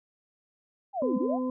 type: linear two-way sweep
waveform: sine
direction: down then up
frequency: 830 to 190 to 830 Hz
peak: -27 dBFS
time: 0.93-1.39 s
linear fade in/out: 50 ms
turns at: 1.17 s
type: harmonic tone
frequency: 254.8 Hz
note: C4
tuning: 46 cents flat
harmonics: 1 / 2 / 4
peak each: -28 / -34 / -40 dBFS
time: 1.02-1.5 s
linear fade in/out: 2 ms
effects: none